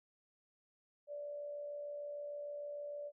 sine tone with amplitude modulation, 582 Hz, D5, 16 cents flat, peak -40 dBFS, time 1.07-3.12 s, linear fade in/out 50 ms, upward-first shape sine, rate 66.6 Hz, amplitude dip 35%, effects none

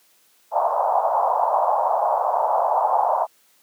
pink band-pass noise, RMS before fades -20 dBFS, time 0.51-3.27 s, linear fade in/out 50 ms, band 620 to 1000 Hz, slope 48 dB/octave, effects white hiss -59 dBFS RMS until 3.62 s + high-pass 200 Hz 12 dB/octave

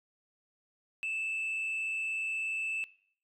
sine tone with frequency modulation, 2637 Hz, E7, in tune, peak -30 dBFS, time 1.03-2.84 s, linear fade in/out 0 ms, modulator 96.7 Hz, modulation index 0.48, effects noise-tail reverb RT60 0.6 s tail -22 dB re dry + tanh soft clip ceiling -30 dBFS

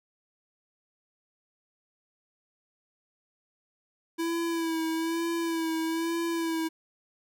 square tone with vibrato, 329.6 Hz, E4, in tune, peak -28 dBFS, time 4.18-6.69 s, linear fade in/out 20 ms, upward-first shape sine, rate 1.1 Hz, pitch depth 36 cents each way, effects none

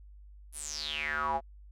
square tone with band-pass filter sweep, 75.4 Hz, D2, 46 cents sharp, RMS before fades -34 dBFS, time 0.52-1.41 s, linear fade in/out 50 ms, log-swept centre 11000 to 700 Hz, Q 8.9, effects added 50 Hz sine -49 dBFS peak until 1.71 s

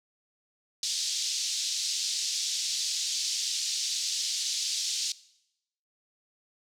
pink band-pass noise, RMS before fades -31 dBFS, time 0.83-5.12 s, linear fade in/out 2 ms, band 3900 to 6900 Hz, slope 24 dB/octave, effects noise-tail reverb RT60 0.8 s tail -19 dB re dry

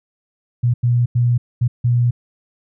sine tone bursts at uneven times, 120.9 Hz, B2, 36 cents flat, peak -12 dBFS, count 5, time 0.63-0.74 / 0.83-1.06 / 1.15-1.38 / 1.61-1.68 / 1.84-2.11 s, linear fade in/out 10 ms, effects none

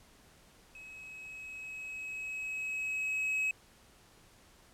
triangle tone with level ramp, 2559 Hz, D#7, 48 cents sharp, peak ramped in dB -46 to -27 dBFS, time 0.75-3.51 s, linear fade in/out 2 ms, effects pink hiss -61 dBFS RMS until 4.73 s + low-pass 12000 Hz 12 dB/octave

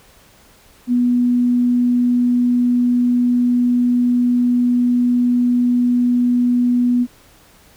sine tone, 244.6 Hz, B3, 16 cents flat, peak -12 dBFS, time 0.87-7.07 s, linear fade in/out 50 ms, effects pink hiss -49 dBFS RMS until 7.76 s

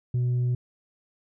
sine tone, 123.47 Hz, B2, in tune, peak -19 dBFS, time 0.14-0.55 s, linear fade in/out 5 ms, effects tanh soft clip ceiling -21 dBFS

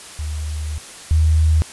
sine tone pair in turn, 76.2 / 78.84 Hz, D#2 / D#2, -36 / +23 cents, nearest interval minor second, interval 59 cents, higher second, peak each -22 / -11 dBFS, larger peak second, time 0.19-0.78 / 1.11-1.62 s, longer first, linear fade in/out 0 ms, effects white hiss -37 dBFS RMS until 1.72 s + resampled to 24000 Hz

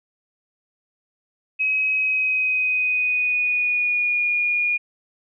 sine tone with pitch glide, 2544 to 2436 Hz, D#7 to D#7, +38 to -37 cents, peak -18 dBFS, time 1.59-4.78 s, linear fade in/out 20 ms, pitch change -75 cents, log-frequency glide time 1.93-4.23 s, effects none

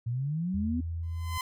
sine exponential sweep, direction up, 113.4 to 257.5 Hz, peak -28 dBFS, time 0.06-0.81 s, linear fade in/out 10 ms
sine tone with pitch glide, 82.41 to 83.32 Hz, E2 to E2, 0 to +19 cents, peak -31 dBFS, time 0.54-1.38 s, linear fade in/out 5 ms, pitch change +19 cents, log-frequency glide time 0.79-0.9 s
sawtooth tone with exponential growth, 1025 Hz, C6, 36 cents flat, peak -25 dBFS, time 1.03-1.41 s, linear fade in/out 2 ms, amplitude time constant 82 ms
effects none

